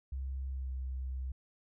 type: tone with pitch glide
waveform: sine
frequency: 66.4 to 64.85 Hz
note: C2 to C2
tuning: +26 to -15 cents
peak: -35 dBFS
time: 0.12-1.32 s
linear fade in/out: 5 ms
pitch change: -41 cents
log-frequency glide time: 0.49-0.71 s
effects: none